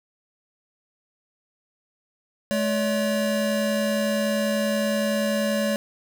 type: tone pair together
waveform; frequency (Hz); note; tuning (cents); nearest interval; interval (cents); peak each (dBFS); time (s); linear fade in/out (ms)
square; 213.5 / 570; G#3 / C#5; +48 / +48; octave + perfect fourth; 1700; -25 / -25; 2.51-5.76; 0
effects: none